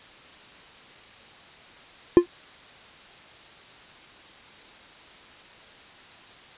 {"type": "tone with exponential decay", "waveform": "triangle", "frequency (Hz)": 349.9, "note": "F4", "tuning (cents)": 3, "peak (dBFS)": -3, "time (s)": [2.17, 2.26], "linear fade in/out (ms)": 0, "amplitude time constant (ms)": 18, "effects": ["white hiss -48 dBFS RMS until 6.57 s", "resampled to 8000 Hz"]}